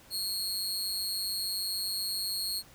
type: tone with amplitude modulation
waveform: sawtooth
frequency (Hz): 4287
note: C8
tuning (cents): +41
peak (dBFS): -25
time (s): 0.1-2.63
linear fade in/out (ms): 50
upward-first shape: sine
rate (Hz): 193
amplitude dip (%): 70
effects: pink hiss -56 dBFS RMS until 2.74 s